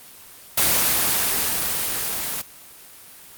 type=noise with level ramp; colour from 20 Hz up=white; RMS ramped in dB=-17 to -27 dBFS; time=0.57-2.42 s; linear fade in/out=10 ms; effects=white hiss -44 dBFS RMS until 3.37 s + Opus 24 kbps